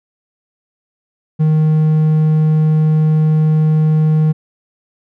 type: tone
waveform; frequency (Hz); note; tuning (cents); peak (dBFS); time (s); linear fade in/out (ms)
triangle; 155.56; D#3; 0; -7; 1.39-4.33; 20
effects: none